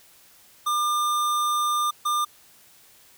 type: tone bursts at uneven times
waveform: square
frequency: 1200 Hz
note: D6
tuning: 37 cents sharp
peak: -22 dBFS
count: 2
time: 0.66-1.91 / 2.05-2.25 s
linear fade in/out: 10 ms
effects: white hiss -54 dBFS RMS until 3.17 s